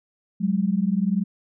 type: tone pair together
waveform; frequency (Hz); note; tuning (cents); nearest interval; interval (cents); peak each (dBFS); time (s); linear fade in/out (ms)
sine; 185.68 / 206.2; F#3 / G#3; +6 / -12; major second; 182; -22; 0.4-1.24; 20
effects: none